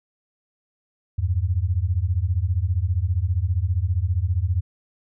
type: beating tone pair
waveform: sine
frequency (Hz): 82.41 / 97.41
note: E2 / G2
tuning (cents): 0 / -10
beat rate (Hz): 15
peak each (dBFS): -22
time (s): 1.18-4.61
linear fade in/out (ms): 10
effects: none